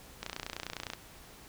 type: click train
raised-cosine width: 0.2 ms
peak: -19 dBFS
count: 22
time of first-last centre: 0.23-0.935 s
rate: 29.8 Hz
effects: pink hiss -53 dBFS RMS until 1.48 s